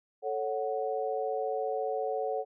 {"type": "chord", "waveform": "sine", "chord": "F# minor", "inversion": "first", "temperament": "equal", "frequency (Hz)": [440, 554.4, 740], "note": ["A4", "C#5", "F#5"], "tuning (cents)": [0, 0, 0], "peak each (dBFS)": [-33, -34, -34], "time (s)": [0.22, 2.45], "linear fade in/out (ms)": 50, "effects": []}